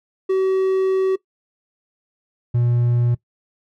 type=tone pair in turn; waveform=triangle; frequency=380 / 120.32 Hz; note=F#4 / B2; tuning=+46 / -45 cents; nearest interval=octave + minor sixth; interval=1991 cents; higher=first; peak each=-13 dBFS; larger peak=neither; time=0.29-1.16 / 2.54-3.15 s; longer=first; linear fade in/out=10 ms; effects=noise-tail reverb RT60 0.1 s tail -19 dB re dry